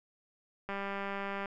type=click train; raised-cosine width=0.5 ms; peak=-23 dBFS; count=153; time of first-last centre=0.69-1.458 s; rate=198 Hz; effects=none